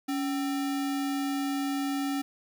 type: tone with sample-and-hold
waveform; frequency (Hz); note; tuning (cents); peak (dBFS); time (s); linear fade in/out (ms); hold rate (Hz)
sine; 279.5; C#4; +14; -27; 0.08-2.22; 10; 1050
effects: none